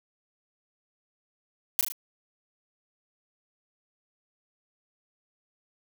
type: noise with echo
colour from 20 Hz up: blue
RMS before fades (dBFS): -22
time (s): 1.79-1.81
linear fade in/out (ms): 0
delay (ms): 37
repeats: 3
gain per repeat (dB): -5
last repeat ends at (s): 1.921
effects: none